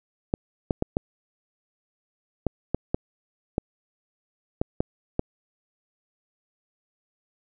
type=clicks; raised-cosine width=2 ms; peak=-9 dBFS; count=11; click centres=0.339 / 0.708 / 0.824 / 0.969 / 2.467 / 2.746 / 2.945 / 3.581 / 4.615 / 4.805 / 5.194 s; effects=none